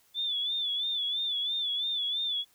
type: tone with vibrato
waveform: sine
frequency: 3487 Hz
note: A7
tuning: 16 cents flat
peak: -28 dBFS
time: 0.14-2.45 s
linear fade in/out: 50 ms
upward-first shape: sine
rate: 3 Hz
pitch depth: 76 cents each way
effects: white hiss -65 dBFS RMS until 2.54 s